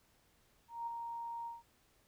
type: tone with ADSR envelope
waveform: sine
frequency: 932.3 Hz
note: A#5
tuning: in tune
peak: -36 dBFS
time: 0.68-1.63 s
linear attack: 190 ms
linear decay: 9 ms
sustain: -4 dB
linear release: 170 ms
effects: pink hiss -71 dBFS RMS until 2.07 s